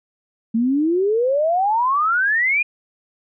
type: exponential sweep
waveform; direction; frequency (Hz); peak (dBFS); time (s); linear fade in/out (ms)
sine; up; 220 to 2481; -15; 0.54-2.63; 10
effects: none